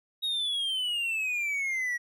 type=exponential sweep; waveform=triangle; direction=down; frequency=3798 to 1910 Hz; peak=-26 dBFS; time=0.22-1.98 s; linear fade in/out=20 ms; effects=none